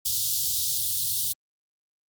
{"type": "band-stop noise", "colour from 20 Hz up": "white", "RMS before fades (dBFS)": -26, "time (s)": [0.05, 1.33], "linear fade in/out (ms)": 10, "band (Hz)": [140, 3400], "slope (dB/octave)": 48, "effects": ["high-pass 80 Hz 12 dB/octave", "Opus 48 kbps"]}